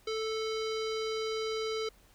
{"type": "tone with low-pass filter", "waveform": "square", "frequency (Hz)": 440, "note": "A4", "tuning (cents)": 0, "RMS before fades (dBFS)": -34, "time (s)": [0.07, 1.89], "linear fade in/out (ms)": 5, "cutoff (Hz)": 4600, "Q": 2.7, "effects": ["added 45 Hz sine -62 dBFS peak until 2.14 s", "pink hiss -63 dBFS RMS until 2.14 s"]}